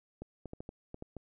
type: clicks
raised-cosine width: 2 ms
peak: -29 dBFS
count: 8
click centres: 0.22 / 0.457 / 0.534 / 0.605 / 0.691 / 0.944 / 1.024 / 1.167 s
effects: none